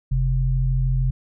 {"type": "tone pair together", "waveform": "sine", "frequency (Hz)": [43.38, 130.3], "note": ["F1", "C3"], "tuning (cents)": [-11, -7], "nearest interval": "octave + perfect fifth", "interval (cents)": 1904, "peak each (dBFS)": -20, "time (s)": [0.11, 1.11], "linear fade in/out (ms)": 10, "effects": []}